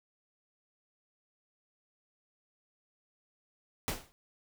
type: noise with exponential decay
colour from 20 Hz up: pink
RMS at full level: -30 dBFS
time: 3.88-4.12 s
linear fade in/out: 0 ms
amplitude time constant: 51 ms
effects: none

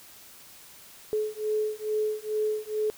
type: beating tone pair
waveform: sine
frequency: 427.3 / 429.6 Hz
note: G#4 / A4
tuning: +49 / -41 cents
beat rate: 2.3 Hz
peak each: -29 dBFS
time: 1.13-2.9 s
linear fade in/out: 0 ms
effects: white hiss -50 dBFS RMS until 2.97 s

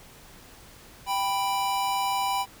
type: tone pair together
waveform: square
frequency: 785.9 / 987.8 Hz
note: G5 / B5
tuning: +4 / 0 cents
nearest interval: major third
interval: 396 cents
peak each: -28 dBFS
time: 1.06-2.46 s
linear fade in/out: 50 ms
effects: pink hiss -50 dBFS RMS until 2.6 s

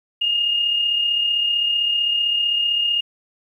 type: tone with amplitude modulation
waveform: sine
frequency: 2839 Hz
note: F7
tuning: 28 cents sharp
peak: -15 dBFS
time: 0.21-3.01 s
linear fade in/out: 10 ms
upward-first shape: sine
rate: 35.6 Hz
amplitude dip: 40%
effects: 9-bit

